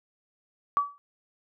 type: tone with exponential decay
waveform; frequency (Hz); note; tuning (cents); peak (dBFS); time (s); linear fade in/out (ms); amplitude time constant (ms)
sine; 1146; D6; -43; -17; 0.77-0.98; 0; 44
effects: none

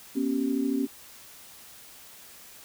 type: tone cluster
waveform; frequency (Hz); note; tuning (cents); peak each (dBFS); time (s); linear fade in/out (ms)
sine; 241.5 / 274.8 / 386.9; B3 / C#4 / G4; -39 / -15 / -23; -29 / -26 / -34; 0.15-0.87; 20
effects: white hiss -49 dBFS RMS until 2.64 s

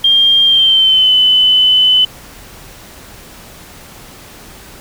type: tone with pitch glide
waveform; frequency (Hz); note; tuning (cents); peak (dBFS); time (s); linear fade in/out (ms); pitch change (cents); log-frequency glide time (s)
sine; 3200 to 3020; G7 to F#7; +35 to +35; -6; 0.04-2.05; 5; -100; 0.44-1.13
effects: pink hiss -36 dBFS RMS until 4.8 s

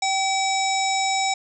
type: harmonic tone with a mistuned harmonic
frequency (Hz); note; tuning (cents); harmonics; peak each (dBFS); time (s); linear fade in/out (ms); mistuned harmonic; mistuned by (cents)
765; G5; -42; 1 / 3 / 5 / 7 / 9 / 10; -22 / -27 / -29 / -30 / -32 / -32; 0.02-1.34; 5; 1; +17
effects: none

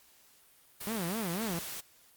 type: noise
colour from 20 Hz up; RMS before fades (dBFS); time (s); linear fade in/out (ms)
white; -41; 0.8-1.81; 10
type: tone with vibrato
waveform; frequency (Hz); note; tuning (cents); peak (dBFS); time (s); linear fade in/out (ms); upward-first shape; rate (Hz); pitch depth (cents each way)
sawtooth; 195.9; G3; -1; -29; 0.87-1.59; 0; sine; 4; 280
effects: white hiss -62 dBFS RMS until 2.16 s + Opus 48 kbps

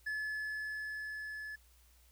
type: tone with level ramp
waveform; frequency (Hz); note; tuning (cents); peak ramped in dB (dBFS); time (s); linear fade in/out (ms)
triangle; 1719; A6; -41; -33 to -40; 0.06-1.56; 10
effects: added 60 Hz sine -63 dBFS peak until 2.11 s + white hiss -68 dBFS RMS until 2.11 s

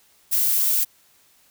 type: noise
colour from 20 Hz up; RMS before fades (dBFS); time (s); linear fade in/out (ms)
violet; -20; 0.31-0.85; 20
effects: white hiss -58 dBFS RMS until 1.5 s

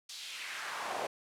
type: noise with high-pass filter sweep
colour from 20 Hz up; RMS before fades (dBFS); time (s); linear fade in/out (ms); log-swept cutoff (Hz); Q
brown; -40; 0.09-1.07; 5; 4600 to 590; 1.8
effects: low-pass 11000 Hz 12 dB/octave

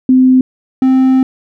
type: tone pair in turn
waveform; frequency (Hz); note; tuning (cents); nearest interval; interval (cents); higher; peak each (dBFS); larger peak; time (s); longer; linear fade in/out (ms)
sine / triangle; 257.6 / 261.3; C4 / C4; -27 / -2; unison; 25; second; -4; neither; 0.09-0.41 / 0.82-1.23; second; 2
effects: none

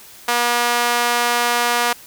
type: tone with high-pass filter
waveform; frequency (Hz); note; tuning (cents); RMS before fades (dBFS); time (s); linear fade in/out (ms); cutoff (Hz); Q
sawtooth; 240; B3; -49; -18; 0.28-1.93; 5; 850; 1
effects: white hiss -42 dBFS RMS until 2.06 s

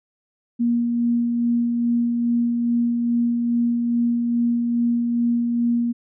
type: tone with tremolo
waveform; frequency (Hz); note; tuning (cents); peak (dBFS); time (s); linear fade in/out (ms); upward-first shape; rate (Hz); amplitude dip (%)
sine; 236.9; A#3; +28; -16; 0.59-5.93; 20; sine; 2.4; 30
effects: none

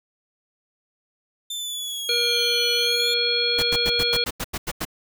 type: linear two-way sweep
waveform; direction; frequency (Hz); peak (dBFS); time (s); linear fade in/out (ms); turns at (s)
sawtooth; down then up; 3569 to 2980 to 3569; -25; 1.5-3.14; 5; 2.73
type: harmonic tone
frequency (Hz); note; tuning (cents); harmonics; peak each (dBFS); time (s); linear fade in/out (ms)
476.1; A#4; +37; 1 / 3 / 5 / 7 / 9; -27 / -32 / -28 / -24 / -23; 2.09-4.24; 2
type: noise bursts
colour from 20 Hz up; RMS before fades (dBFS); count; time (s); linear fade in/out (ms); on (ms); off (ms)
pink; -27; 10; 3.58-4.852; 10; 48; 88
effects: none

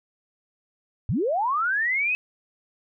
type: linear sweep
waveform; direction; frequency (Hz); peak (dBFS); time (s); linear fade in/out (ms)
sine; up; 79.7 to 2580; -21; 1.09-2.15; 0
effects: none

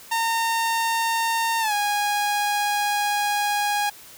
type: tone with pitch glide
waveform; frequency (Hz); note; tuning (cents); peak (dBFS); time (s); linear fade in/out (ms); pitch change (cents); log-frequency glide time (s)
sawtooth; 914 to 823.7; A#5 to G#5; -34 to -14; -17; 0.11-3.9; 10; -180; 1.6-1.73
effects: white hiss -45 dBFS RMS until 4.17 s

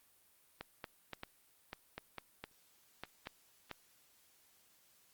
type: clicks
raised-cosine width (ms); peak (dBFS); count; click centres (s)
0.3; -26; 11; 0.61 / 0.842 / 1.133 / 1.234 / 1.731 / 1.98 / 2.183 / 2.44 / 3.036 / 3.271 / 3.713
effects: white hiss -69 dBFS RMS until 5.13 s + Opus 32 kbps

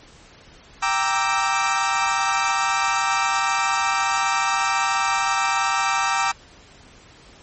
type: chord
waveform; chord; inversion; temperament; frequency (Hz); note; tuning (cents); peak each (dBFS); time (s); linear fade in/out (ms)
30% pulse; E half-diminished seventh; first; equal; 784 / 932.3 / 1174.7 / 1318.5; G5 / Bb5 / D6 / E6; 0 / 0 / 0 / 0; -22; 0.82-6.32; 10
effects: pink hiss -48 dBFS RMS until 7.42 s + MP3 32 kbps

